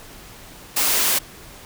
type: high-pass noise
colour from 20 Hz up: white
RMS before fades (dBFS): -19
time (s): 0.76-1.19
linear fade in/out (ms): 10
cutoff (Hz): 270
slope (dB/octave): 12
effects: pink hiss -42 dBFS RMS until 1.65 s